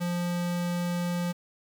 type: tone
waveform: square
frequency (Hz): 175.1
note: F3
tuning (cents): +5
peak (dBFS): -28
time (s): 0-1.33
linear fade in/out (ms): 20
effects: 9-bit